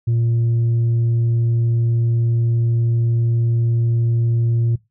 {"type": "tone", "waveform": "sine", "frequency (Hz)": 116.54, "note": "A#2", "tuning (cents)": 0, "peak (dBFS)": -12, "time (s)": [0.07, 4.76], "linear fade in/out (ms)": 10, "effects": ["noise-tail reverb RT60 0.2 s tail -20 dB re dry", "tanh soft clip ceiling -13 dBFS"]}